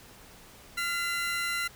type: tone pair together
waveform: 30% pulse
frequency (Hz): 1387.7 / 2025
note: F6 / B6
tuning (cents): -11 / +43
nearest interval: perfect fifth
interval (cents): 654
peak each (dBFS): -29 / -29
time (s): 0.77-1.68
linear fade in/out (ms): 10
effects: pink hiss -52 dBFS RMS until 1.75 s